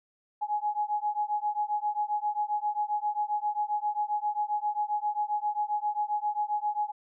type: beating tone pair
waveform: sine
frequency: 834 / 841.5 Hz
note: G#5 / G#5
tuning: +7 / +23 cents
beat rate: 7.5 Hz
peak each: -30 dBFS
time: 0.41-6.92 s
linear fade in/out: 20 ms
effects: none